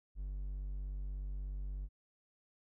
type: tone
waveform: triangle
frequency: 48.32 Hz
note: G1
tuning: 24 cents flat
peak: -36 dBFS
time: 0.15-1.89 s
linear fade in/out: 50 ms
effects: none